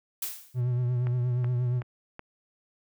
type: noise with exponential decay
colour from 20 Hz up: blue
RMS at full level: -29 dBFS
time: 0.22-0.61 s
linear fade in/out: 5 ms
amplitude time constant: 83 ms
type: tone with vibrato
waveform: triangle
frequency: 123.4 Hz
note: B2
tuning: 1 cent flat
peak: -22 dBFS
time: 0.54-1.83 s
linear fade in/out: 50 ms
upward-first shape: triangle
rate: 8.5 Hz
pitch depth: 47 cents each way
type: click train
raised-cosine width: 0.5 ms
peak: -25 dBFS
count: 4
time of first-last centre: 1.07-2.194 s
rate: 2.67 Hz
effects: none